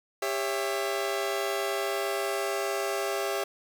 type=chord; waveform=sawtooth; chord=C# diminished; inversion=second; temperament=just; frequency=399.1 / 554.4 / 665.2 Hz; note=G4 / C#5 / E5; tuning=+31 / 0 / +16 cents; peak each=-27 / -30 / -29 dBFS; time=0.22-3.44 s; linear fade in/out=5 ms; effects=10-bit

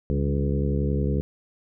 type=harmonic tone with a mistuned harmonic; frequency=71 Hz; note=C#2; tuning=42 cents sharp; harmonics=1 / 2 / 3 / 4 / 5 / 6 / 7; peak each=-25 / -26 / -29 / -33 / -35 / -32 / -35 dBFS; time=0.1-1.21 s; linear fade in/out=0 ms; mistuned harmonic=3; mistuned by=-61 cents; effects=none

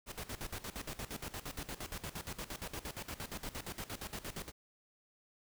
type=noise with tremolo; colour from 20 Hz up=pink; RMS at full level=-42 dBFS; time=0.06-4.52 s; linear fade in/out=50 ms; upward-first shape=square; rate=8.6 Hz; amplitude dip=80%; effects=none

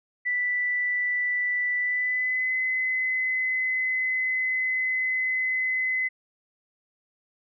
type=tone with pitch glide; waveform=sine; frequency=1975.5 to 2032 Hz; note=B6 to B6; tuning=0 to +49 cents; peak=-23 dBFS; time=0.25-6.09 s; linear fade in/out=20 ms; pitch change=+49 cents; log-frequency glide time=1.78-2.54 s; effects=none

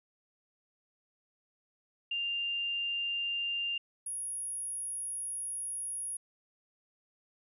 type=tone pair in turn; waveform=sine; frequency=2794 / 10440 Hz; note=F7 / E9; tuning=0 / -18 cents; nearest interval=octave + major seventh; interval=2282 cents; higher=second; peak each=-31 / -35 dBFS; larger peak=first; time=2.11-3.78 / 4.06-6.17 s; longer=second; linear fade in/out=5 ms; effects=none

